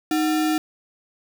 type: tone with sample-and-hold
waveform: sine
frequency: 311.1 Hz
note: D#4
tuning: in tune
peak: -18 dBFS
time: 0.11-0.58 s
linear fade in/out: 2 ms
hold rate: 1050 Hz
effects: none